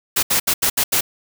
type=noise bursts at uneven times; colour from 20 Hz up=white; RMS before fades=-17 dBFS; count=6; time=0.16-0.23 / 0.3-0.4 / 0.47-0.54 / 0.62-0.7 / 0.77-0.84 / 0.92-1.01 s; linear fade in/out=10 ms; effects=none